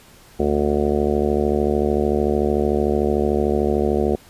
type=harmonic tone; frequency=73.42 Hz; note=D2; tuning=in tune; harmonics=1 / 2 / 3 / 4 / 5 / 6 / 7 / 8 / 9 / 10; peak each=-25 / -33 / -23 / -32 / -21 / -23 / -29 / -29 / -31 / -30 dBFS; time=0.39-4.16 s; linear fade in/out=10 ms; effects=pink hiss -48 dBFS RMS until 4.29 s + resampled to 32000 Hz